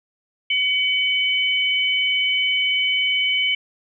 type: tone pair together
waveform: sine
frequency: 2261 / 3018 Hz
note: C#7 / F#7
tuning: +34 / +34 cents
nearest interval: perfect fourth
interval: 500 cents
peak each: -20 dBFS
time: 0.5-3.55 s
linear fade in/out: 5 ms
effects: none